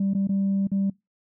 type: tone with dropouts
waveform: sine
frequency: 196 Hz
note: G3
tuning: in tune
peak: -19 dBFS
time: 0-0.9 s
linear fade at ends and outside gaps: 5 ms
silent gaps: 0.136-0.148 / 0.273-0.291 / 0.672-0.716 s
effects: noise-tail reverb RT60 0.2 s tail -24 dB re dry + tanh soft clip ceiling -18 dBFS